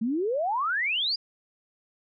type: exponential sweep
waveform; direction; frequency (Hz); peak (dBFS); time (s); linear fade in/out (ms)
sine; up; 211.2 to 4978; -24; 0.01-1.16; 10
effects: none